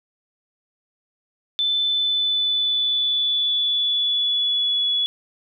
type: tone with pitch glide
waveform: sine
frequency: 3520 to 3396 Hz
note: A7 to G#7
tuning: 0 to +38 cents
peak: -18 dBFS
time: 1.59-5.06 s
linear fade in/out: 0 ms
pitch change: -62 cents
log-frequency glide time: 1.83-4.88 s
effects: none